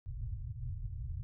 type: low-pass noise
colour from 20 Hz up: white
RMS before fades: -40 dBFS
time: 0.06-1.23 s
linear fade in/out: 0 ms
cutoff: 130 Hz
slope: 96 dB/octave
effects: none